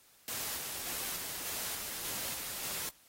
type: noise with tremolo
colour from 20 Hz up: white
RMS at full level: -38 dBFS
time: 0.28-2.89 s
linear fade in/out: 0 ms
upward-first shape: square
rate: 1.7 Hz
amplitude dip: 25%
effects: white hiss -63 dBFS RMS until 3.08 s + AAC 48 kbps